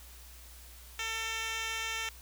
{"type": "tone with band-pass filter", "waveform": "10% pulse", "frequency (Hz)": 448.2, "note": "A4", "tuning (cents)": 32, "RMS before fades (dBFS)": -36, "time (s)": [0.99, 2.09], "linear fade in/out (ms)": 2, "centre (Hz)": 3900, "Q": 1, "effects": ["added 60 Hz sine -51 dBFS peak until 2.21 s", "white hiss -54 dBFS RMS until 2.21 s"]}